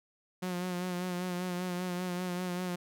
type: tone with vibrato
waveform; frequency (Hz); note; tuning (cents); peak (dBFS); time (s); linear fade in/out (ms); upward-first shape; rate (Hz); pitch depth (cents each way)
sawtooth; 180; F#3; -47; -29; 0.42-2.76; 10; sine; 5.1; 35
effects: none